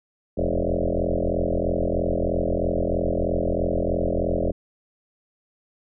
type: tone with frequency modulation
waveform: sine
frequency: 305.3 Hz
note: D#4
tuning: 33 cents flat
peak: -20 dBFS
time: 0.37-4.52 s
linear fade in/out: 10 ms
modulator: 43.1 Hz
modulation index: 7.4
effects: none